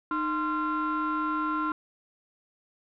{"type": "tone cluster", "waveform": "sine", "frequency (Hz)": [306.7, 1044, 1373], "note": ["D#4", "C6", "F6"], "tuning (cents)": [-25, -4, -30], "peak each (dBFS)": -29, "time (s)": [0.11, 1.72], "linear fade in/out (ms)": 2, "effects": ["tanh soft clip ceiling -21 dBFS"]}